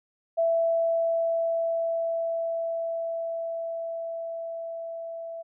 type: tone with level ramp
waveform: sine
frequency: 664 Hz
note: E5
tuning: 12 cents sharp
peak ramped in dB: -20 to -34 dBFS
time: 0.37-5.43 s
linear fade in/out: 20 ms
effects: none